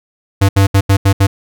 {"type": "tone bursts at uneven times", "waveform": "square", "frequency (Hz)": 98, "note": "G2", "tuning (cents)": 0, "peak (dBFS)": -7, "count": 6, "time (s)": [[0.41, 0.49], [0.56, 0.67], [0.74, 0.81], [0.89, 0.97], [1.05, 1.13], [1.2, 1.27]], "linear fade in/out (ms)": 10, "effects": []}